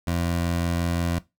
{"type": "tone", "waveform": "20% pulse", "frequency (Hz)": 85.7, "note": "F2", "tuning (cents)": -32, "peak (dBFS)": -18, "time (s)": [0.07, 1.19], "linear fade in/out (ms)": 5, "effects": ["noise-tail reverb RT60 0.2 s tail -17 dB re dry"]}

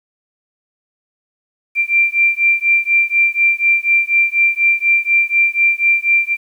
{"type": "beating tone pair", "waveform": "sine", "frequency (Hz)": [2361, 2365.1], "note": ["D7", "D7"], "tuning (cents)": [9, 12], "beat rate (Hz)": 4.1, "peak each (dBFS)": -14, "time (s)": [1.75, 6.37], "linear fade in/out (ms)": 50, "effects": ["8-bit"]}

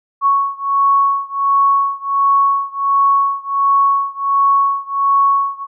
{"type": "beating tone pair", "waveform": "sine", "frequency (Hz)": [1108.7, 1110.1], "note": ["C#6", "C#6"], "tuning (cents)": [0, 2], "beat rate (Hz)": 1.4, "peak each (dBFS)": [-14, -15], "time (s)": [0.21, 5.67], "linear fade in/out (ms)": 50, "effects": []}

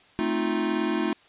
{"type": "chord", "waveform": "square", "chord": "F dominant seventh", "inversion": "first", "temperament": "equal", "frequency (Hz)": [220, 261.6, 311.1, 349.2], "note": ["A3", "C4", "Eb4", "F4"], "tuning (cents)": [0, 0, 0, 0], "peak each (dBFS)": [-30, -33, -29, -29], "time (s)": [0.19, 1.13], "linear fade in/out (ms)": 0, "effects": ["white hiss -56 dBFS RMS until 1.28 s", "resampled to 8000 Hz"]}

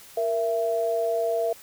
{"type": "tone pair together", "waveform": "sine", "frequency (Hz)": [466.2, 666.8], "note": ["A#4", "E5"], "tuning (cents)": [0, 20], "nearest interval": "tritone", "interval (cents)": 620, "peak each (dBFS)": [-26, -24], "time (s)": [0.17, 1.53], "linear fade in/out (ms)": 5, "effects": ["white hiss -48 dBFS RMS until 1.62 s"]}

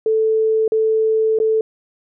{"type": "tone with dropouts", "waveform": "sine", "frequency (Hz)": 440, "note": "A4", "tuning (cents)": 0, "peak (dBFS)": -13, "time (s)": [0.06, 1.61], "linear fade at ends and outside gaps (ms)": 2, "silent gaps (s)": [[0.679, 0.72], [1.388, 1.4]], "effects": []}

